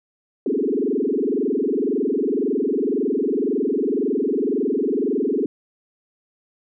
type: tone with frequency modulation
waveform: sine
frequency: 343.7 Hz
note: F4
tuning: 28 cents flat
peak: -18 dBFS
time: 0.46-5.46 s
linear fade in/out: 2 ms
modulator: 21.9 Hz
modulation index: 4.6
effects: none